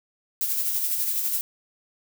violet noise with tremolo, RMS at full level -24 dBFS, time 0.41-1.41 s, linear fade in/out 0 ms, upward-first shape sine, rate 12 Hz, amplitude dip 40%, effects none

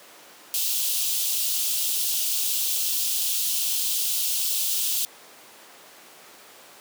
white high-pass noise, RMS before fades -25 dBFS, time 0.54-5.05 s, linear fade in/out 0 ms, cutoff 2800 Hz, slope 48 dB/octave, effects pink hiss -47 dBFS RMS until 6.8 s + high-pass 400 Hz 12 dB/octave

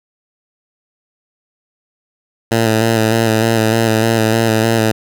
10% pulse tone with vibrato, 112.4 Hz, A2, 37 cents sharp, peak -3 dBFS, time 2.51-4.92 s, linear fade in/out 10 ms, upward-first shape square, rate 3.3 Hz, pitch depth 27 cents each way, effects none

